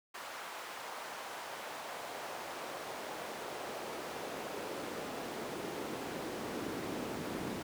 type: noise with high-pass filter sweep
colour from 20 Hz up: brown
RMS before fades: -42 dBFS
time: 0.14-7.63 s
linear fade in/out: 10 ms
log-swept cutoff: 980 to 250 Hz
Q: 1.1
effects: none